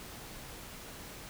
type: silence
effects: pink hiss -47 dBFS RMS until 1.29 s